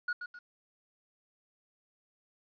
triangle tone with echo, 1449 Hz, F#6, 37 cents flat, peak -28 dBFS, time 0.08-0.13 s, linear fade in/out 5 ms, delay 130 ms, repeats 2, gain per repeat -8 dB, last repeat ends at 0.39 s, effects resampled to 11025 Hz + 11-bit

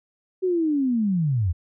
sine linear sweep, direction down, 380 to 77.78 Hz, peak -19 dBFS, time 0.42-1.53 s, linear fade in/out 20 ms, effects none

